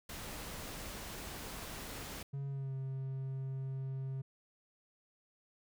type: noise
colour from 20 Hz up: pink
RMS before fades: -45 dBFS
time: 0.09-2.23 s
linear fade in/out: 5 ms
type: tone with pitch glide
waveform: triangle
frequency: 138.59 to 133.64 Hz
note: C#3 to C3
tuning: 0 to +37 cents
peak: -35 dBFS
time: 2.33-4.22 s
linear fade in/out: 10 ms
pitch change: -63 cents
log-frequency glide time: 2.48-2.74 s
effects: none